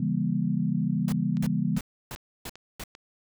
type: chord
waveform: sine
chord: C# diminished seventh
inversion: none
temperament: just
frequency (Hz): 138.59 / 166.31 / 199.57 / 239.5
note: C#3 / E3 / G3 / Bb3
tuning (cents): 0 / +16 / +31 / +47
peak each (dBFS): -31 / -28 / -28 / -30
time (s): 0-1.79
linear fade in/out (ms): 5
type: noise bursts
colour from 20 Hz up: pink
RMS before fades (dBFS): -37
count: 6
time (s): 1.08-2.838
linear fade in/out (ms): 2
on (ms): 43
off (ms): 300
type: click train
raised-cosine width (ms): 0.2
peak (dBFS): -27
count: 5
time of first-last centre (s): 1.37-2.951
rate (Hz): 2.53
effects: none